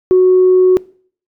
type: tone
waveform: sine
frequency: 369.1 Hz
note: F#4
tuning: 4 cents flat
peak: -4 dBFS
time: 0.11-0.77 s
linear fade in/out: 0 ms
effects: noise-tail reverb RT60 0.5 s tail -23 dB re dry + tanh soft clip ceiling -2 dBFS